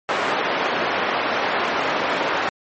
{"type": "band-pass noise", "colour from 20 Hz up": "pink", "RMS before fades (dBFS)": -22, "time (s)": [0.09, 2.49], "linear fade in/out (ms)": 0, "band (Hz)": [450, 2200], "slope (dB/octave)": 12, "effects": ["MP3 32 kbps"]}